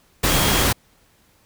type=tone in noise; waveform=sine; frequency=3267 Hz; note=G#7; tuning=29 cents flat; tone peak=-27 dBFS; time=0.3-0.64 s; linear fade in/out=10 ms; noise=pink; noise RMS=-18 dBFS; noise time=0.23-0.73 s; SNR=-12 dB; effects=pink hiss -58 dBFS RMS until 1.45 s